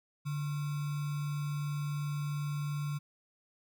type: tone with sample-and-hold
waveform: sine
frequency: 146.2 Hz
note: D3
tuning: 7 cents flat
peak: -32 dBFS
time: 0.25-2.99 s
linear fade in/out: 20 ms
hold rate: 1225 Hz
effects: none